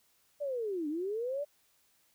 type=linear two-way sweep; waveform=sine; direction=down then up; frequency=596 to 287.7 to 596 Hz; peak=-32 dBFS; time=0.4-1.45 s; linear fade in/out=20 ms; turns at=0.88 s; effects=white hiss -70 dBFS RMS until 2.14 s